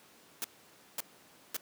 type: noise bursts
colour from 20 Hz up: white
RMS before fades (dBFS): -35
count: 3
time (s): 0.42-1.566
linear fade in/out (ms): 0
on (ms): 22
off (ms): 540
effects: pink hiss -59 dBFS RMS until 1.61 s + high-pass 200 Hz 12 dB/octave